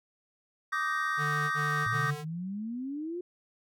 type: chord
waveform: triangle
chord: Eb major seventh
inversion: third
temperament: just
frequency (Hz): 1166.7 / 1244.5 / 1555.6 / 1866.8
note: D6 / Eb6 / G6 / Bb6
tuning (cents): -12 / 0 / -14 / +2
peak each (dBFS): -32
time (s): 0.72-2.11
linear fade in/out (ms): 10
type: tone bursts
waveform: square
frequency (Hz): 149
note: D3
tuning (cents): +25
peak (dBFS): -33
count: 3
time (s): 1.17-2.25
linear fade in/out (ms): 50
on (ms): 340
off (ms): 30
type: exponential sweep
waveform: sine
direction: up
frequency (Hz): 110 to 363.3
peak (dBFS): -33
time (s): 1.86-3.21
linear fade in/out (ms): 5
effects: none